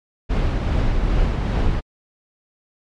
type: noise with tremolo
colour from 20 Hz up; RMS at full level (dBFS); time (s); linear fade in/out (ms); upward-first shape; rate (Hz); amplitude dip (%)
brown; -17; 0.29-1.81; 20; triangle; 2.5; 35
effects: low-pass 4000 Hz 12 dB/octave + MP3 64 kbps